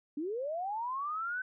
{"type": "linear sweep", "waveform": "sine", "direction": "up", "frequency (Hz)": [277.2, 1535], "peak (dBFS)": -33, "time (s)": [0.17, 1.42], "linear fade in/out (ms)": 5, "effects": []}